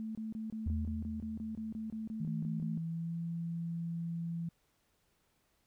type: tone bursts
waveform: sine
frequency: 220 Hz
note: A3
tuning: in tune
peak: -37 dBFS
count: 16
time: 0-2.775 s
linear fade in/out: 0 ms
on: 150 ms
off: 25 ms
type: tone with exponential decay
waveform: sine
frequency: 81 Hz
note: E2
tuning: 30 cents flat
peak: -30 dBFS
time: 0.66-2.23 s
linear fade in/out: 5 ms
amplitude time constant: 340 ms
type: tone with pitch glide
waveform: sine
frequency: 160 to 167.95 Hz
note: D#3 to E3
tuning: +49 to +33 cents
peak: -35 dBFS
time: 2.2-4.49 s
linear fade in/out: 5 ms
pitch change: +84 cents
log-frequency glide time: 2.42-3.17 s
effects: pink hiss -75 dBFS RMS until 5.66 s